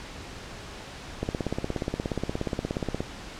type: click train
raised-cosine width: 2 ms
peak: -14 dBFS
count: 31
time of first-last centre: 1.23-3.005 s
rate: 16.9 Hz
effects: pink hiss -41 dBFS RMS until 3.39 s + low-pass 6000 Hz 12 dB/octave